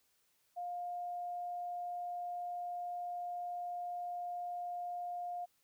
sine tone, 707 Hz, F5, 21 cents sharp, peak -38 dBFS, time 0.56-5.46 s, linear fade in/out 20 ms, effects white hiss -75 dBFS RMS until 5.63 s

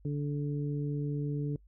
harmonic tone, 145.2 Hz, D3, 19 cents flat, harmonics 1 / 2 / 3, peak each -31 / -37 / -41 dBFS, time 0.05-1.56 s, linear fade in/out 2 ms, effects noise-tail reverb RT60 0.1 s tail -24 dB re dry + added 50 Hz sine -56 dBFS peak until 1.67 s

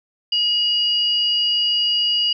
sine tone pair together, 2885 / 4818 Hz, F#7 / D8, -44 / +43 cents, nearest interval major sixth, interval 887 cents, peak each -17 / -22 dBFS, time 0.32-2.33 s, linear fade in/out 5 ms, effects none

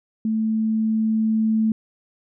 sine tone with level ramp, 220 Hz, A3, in tune, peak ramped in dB -19 to -16 dBFS, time 0.25-1.72 s, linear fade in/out 2 ms, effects none

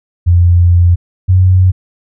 sine tone pair in turn, 87.31 / 92.5 Hz, F2 / F#2, 0 / 0 cents, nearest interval minor second, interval 100 cents, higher second, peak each -4 dBFS, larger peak neither, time 0.26-0.96 / 1.28-1.72 s, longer first, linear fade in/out 20 ms, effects none

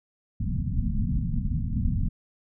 pink low-pass noise, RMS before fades -26 dBFS, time 0.4-2.09 s, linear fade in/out 10 ms, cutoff 250 Hz, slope 96 dB/octave, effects none

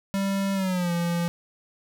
square tone with pitch glide, 196 to 171.62 Hz, G3 to F3, 0 to -30 cents, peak -24 dBFS, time 0.14-1.28 s, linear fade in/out 0 ms, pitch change -230 cents, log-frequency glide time 0.54-0.92 s, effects none

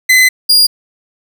40% pulse tone pair in turn, 2031 / 4831 Hz, B6 / D8, +48 / +48 cents, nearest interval octave + minor third, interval 1500 cents, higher second, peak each -4 dBFS, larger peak neither, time 0.09-0.29 / 0.49-0.67 s, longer first, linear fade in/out 10 ms, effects none

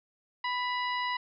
harmonic tone with a mistuned harmonic, 991 Hz, B5, 6 cents sharp, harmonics 1 / 2 / 3 / 4 / 5, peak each -31 / -34 / -40 / -42 / -47 dBFS, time 0.44-1.17 s, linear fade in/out 5 ms, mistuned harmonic 3, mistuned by -45 cents, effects none

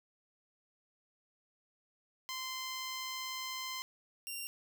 10% pulse tone pair in turn, 1038 / 2771 Hz, C6 / F7, -14 / -14 cents, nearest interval octave + perfect fourth, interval 1700 cents, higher second, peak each -30 / -31 dBFS, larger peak first, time 2.29-3.82 / 4.27-4.47 s, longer first, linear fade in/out 0 ms, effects none

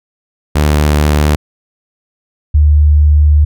sawtooth / sine tone pair in turn, 74.6 / 74.6 Hz, D2 / D2, +28 / +28 cents, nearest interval unison, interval 0 cents, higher neither, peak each -4 dBFS, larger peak neither, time 0.55-1.36 / 2.54-3.45 s, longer second, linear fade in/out 10 ms, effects none

